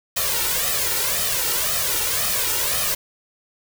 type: noise with flanger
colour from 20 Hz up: white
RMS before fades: -22 dBFS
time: 0.16-2.95 s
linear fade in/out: 10 ms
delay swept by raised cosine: 1.6 to 2.18 ms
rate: 1.9 Hz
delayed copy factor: +0.75
effects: none